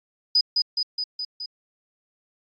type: tone with echo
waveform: sine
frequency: 4978 Hz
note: D#8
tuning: in tune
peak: -15 dBFS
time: 0.35-0.41 s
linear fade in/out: 5 ms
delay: 210 ms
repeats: 5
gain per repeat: -3 dB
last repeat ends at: 1.46 s
effects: AAC 48 kbps